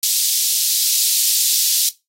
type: high-pass noise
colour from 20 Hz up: pink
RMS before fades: -17 dBFS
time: 0.03-1.89 s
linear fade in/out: 2 ms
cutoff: 4000 Hz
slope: 24 dB/octave
effects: noise-tail reverb RT60 0.2 s tail -17 dB re dry + AAC 48 kbps